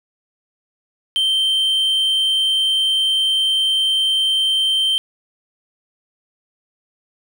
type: tone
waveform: triangle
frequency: 3125 Hz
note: G7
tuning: 6 cents flat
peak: -13 dBFS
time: 1.16-4.98 s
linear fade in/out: 0 ms
effects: none